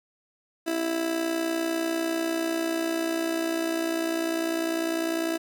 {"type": "tone with amplitude modulation", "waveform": "30% pulse", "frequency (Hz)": 329.6, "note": "E4", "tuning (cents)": 0, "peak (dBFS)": -20, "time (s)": [0.66, 5.38], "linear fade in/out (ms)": 20, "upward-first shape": "sine", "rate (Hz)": 60.1, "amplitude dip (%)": 60, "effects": ["10-bit"]}